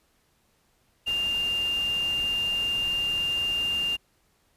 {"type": "tone in noise", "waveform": "sine", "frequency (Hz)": 2800, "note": "F7", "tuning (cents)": 4, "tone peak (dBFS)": -24, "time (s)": [1.06, 3.97], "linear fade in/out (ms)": 20, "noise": "pink", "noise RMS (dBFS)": -41, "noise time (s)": [1.06, 3.97], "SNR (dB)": 14, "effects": ["pink hiss -67 dBFS RMS until 4.56 s", "resampled to 32000 Hz"]}